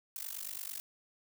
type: noise with amplitude modulation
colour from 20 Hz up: blue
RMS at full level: -38 dBFS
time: 0.16-0.8 s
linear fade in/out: 0 ms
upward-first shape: sine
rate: 49 Hz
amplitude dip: 95%
effects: none